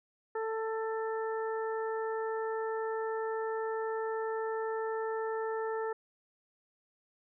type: harmonic tone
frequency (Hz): 443.8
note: A4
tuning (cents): +15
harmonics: 1 / 2 / 3 / 4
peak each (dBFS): -33 / -39 / -43 / -45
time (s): 0.35-5.93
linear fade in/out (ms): 5
effects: none